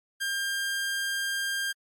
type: tone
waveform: sawtooth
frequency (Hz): 1600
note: G6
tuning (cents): +35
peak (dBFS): -24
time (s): 0.2-1.73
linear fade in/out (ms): 20
effects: MP3 64 kbps